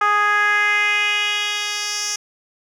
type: tone with band-pass filter sweep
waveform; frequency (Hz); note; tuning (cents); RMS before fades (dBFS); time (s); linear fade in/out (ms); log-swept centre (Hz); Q
10% pulse; 414.9; G#4; -2; -19; 0.01-2.16; 5; 1200 to 5800; 2.7
effects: none